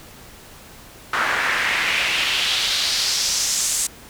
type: noise with band-pass filter sweep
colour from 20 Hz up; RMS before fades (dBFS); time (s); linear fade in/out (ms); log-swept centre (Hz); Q
pink; -21; 1.13-3.87; 5; 1400 to 8000; 2.3
effects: pink hiss -43 dBFS RMS until 4.09 s